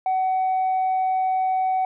sine tone, 752 Hz, F#5, 28 cents sharp, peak -17 dBFS, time 0.06-1.85 s, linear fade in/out 2 ms, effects tanh soft clip ceiling -17 dBFS

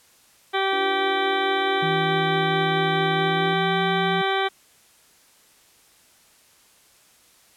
harmonic tone, 387.4 Hz, G4, 20 cents flat, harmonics 1 / 2 / 3 / 4 / 5 / 6 / 8 / 9 / 10, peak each -25 / -25 / -29 / -29 / -32 / -32 / -33 / -34 / -36 dBFS, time 0.53-4.49 s, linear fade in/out 20 ms
sine chord, G dominant seventh, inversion second, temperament equal, 293.7 / 349.2 / 392 / 493.9 Hz, D4 / F4 / G4 / B4, 0 / 0 / 0 / 0 cents, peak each -35 / -35 / -40 / -41 dBFS, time 0.72-3.54 s, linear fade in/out 10 ms
sine tone with pitch glide, 161.4 to 173.99 Hz, E3 to F3, -36 to -6 cents, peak -26 dBFS, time 1.82-4.22 s, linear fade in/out 10 ms, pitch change +130 cents, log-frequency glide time 3.17-3.82 s
effects white hiss -56 dBFS RMS until 7.56 s + low-pass 12000 Hz 12 dB/octave

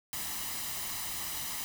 white noise with comb filter, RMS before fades -37 dBFS, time 0.13-1.64 s, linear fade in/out 0 ms, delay 1 ms, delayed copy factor +0.55, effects none

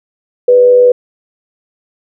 sine tone with frequency modulation, 493.9 Hz, B4, in tune, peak -3 dBFS, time 0.48-0.92 s, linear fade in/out 5 ms, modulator 95 Hz, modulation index 0.25, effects none

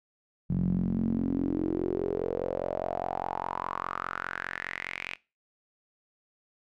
sawtooth tone with band-pass filter sweep, 44.89 Hz, F1, 48 cents sharp, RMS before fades -31 dBFS, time 0.49-5.16 s, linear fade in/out 20 ms, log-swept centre 160 to 2500 Hz, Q 5.8, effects noise-tail reverb RT60 0.3 s tail -23 dB re dry

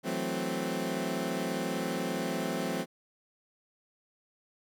20% pulse chord, F# half-diminished seventh, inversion third, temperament equal, 164.81 / 185 / 220 / 261.6 Hz, E3 / F#3 / A3 / C4, 0 / 0 / 0 / 0 cents, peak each -34 / -31 / -32 / -30 dBFS, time 0.03-2.86 s, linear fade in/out 50 ms, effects none

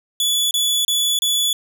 sawtooth tone bursts, 3432 Hz, A7, 44 cents flat, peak -13 dBFS, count 4, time 0.2-1.53 s, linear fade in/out 2 ms, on 310 ms, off 30 ms, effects none

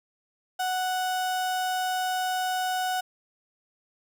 35% pulse tone, 740 Hz, F#5, in tune, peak -24 dBFS, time 0.59-3.01 s, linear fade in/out 10 ms, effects none

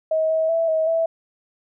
sine tone with pitch steps, 635 / 640 / 660 / 637 / 657 Hz, D#5 / D#5 / E5 / D#5 / E5, +35 / +49 / +2 / +41 / -6 cents, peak -17 dBFS, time 0.11-1.06 s, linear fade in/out 5 ms, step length 190 ms, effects none

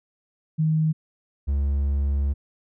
sine / triangle tone pair in turn, 157.1 / 70.15 Hz, D#3 / C#2, +17 / +21 cents, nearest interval octave + major second, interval 1396 cents, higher first, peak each -18 dBFS, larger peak neither, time 0.58-0.93 / 1.47-2.34 s, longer second, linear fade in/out 20 ms, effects none

